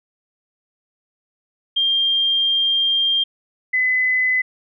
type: tone pair in turn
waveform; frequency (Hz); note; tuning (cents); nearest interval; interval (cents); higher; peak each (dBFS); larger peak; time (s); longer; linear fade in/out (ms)
sine; 3196 / 2017; G7 / B6; +33 / +36; minor sixth; 797; first; -15; neither; 1.76-3.24 / 3.73-4.42; first; 10
effects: none